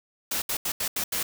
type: noise bursts at uneven times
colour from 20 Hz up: white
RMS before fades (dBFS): -28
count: 6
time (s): 0.31-0.42 / 0.49-0.57 / 0.65-0.72 / 0.8-0.88 / 0.96-1.04 / 1.12-1.23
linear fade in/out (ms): 5
effects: none